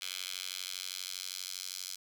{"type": "tone with high-pass filter sweep", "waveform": "10% pulse", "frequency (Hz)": 92.5, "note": "F#2", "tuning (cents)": 0, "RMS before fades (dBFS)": -41, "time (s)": [0.01, 1.96], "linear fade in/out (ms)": 10, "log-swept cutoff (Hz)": [3200, 4800], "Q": 1.6, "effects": []}